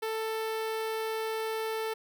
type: tone with notch filter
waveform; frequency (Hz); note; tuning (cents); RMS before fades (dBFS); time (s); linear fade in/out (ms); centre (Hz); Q
sawtooth; 442.4; A4; +9; -33; 0.02-1.94; 10; 7000; 1.6
effects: none